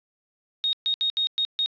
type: tone bursts at uneven times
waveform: sine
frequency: 3729 Hz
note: A#7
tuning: in tune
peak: -21 dBFS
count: 6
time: 0.64-0.73 / 0.86-0.94 / 1.01-1.1 / 1.17-1.27 / 1.38-1.45 / 1.59-1.66 s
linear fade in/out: 0 ms
effects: resampled to 11025 Hz + 10-bit